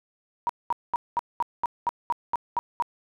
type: tone bursts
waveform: sine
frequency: 953 Hz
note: A#5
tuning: 38 cents sharp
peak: -21 dBFS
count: 11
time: 0.47-2.823 s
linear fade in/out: 0 ms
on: 23 ms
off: 210 ms
effects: none